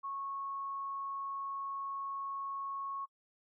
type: tone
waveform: sine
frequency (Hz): 1100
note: C#6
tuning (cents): -14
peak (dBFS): -37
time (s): 0.03-3.06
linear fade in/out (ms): 20
effects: noise-tail reverb RT60 0.1 s tail -26 dB re dry